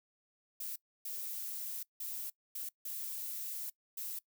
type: noise bursts at uneven times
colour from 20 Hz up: violet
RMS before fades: -41 dBFS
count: 6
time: 0.6-0.76 / 1.05-1.83 / 2-2.3 / 2.55-2.69 / 2.85-3.7 / 3.97-4.19 s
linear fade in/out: 5 ms
effects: noise-tail reverb RT60 0.1 s tail -22 dB re dry